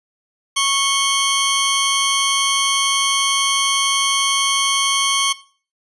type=tone pair together; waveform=15% pulse; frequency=1100 / 3111 Hz; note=C#6 / G7; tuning=-14 / -14 cents; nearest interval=octave + tritone; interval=1800 cents; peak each=-11 dBFS; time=0.56-5.33 s; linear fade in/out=10 ms; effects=noise-tail reverb RT60 0.4 s tail -17 dB re dry + resampled to 24000 Hz